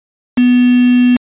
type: tone with quantisation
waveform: sine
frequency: 246.9 Hz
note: B3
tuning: in tune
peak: -6 dBFS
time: 0.37-1.17 s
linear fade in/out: 10 ms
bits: 3
effects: resampled to 8000 Hz